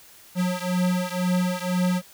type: beating tone pair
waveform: square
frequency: 180 / 182 Hz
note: F#3 / F#3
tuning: -47 / -28 cents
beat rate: 2 Hz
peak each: -25 / -26 dBFS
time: 0.35-2.02 s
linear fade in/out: 50 ms
effects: white hiss -50 dBFS RMS until 2.13 s